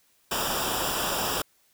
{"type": "noise with comb filter", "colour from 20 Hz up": "pink", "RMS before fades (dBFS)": -28, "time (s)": [0.31, 1.42], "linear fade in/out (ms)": 5, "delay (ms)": 0.47, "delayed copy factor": -0.8, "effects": ["white hiss -65 dBFS RMS until 1.73 s"]}